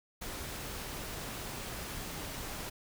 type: noise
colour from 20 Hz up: pink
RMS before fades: -41 dBFS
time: 0.21-2.7 s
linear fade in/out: 10 ms
effects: none